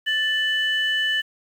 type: tone pair together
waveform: sine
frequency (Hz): 1760 / 2984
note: A6 / F#7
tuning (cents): 0 / +14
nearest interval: major sixth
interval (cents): 914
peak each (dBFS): -21 / -22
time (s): 0.06-1.22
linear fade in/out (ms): 20
effects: tanh soft clip ceiling -13 dBFS + 8-bit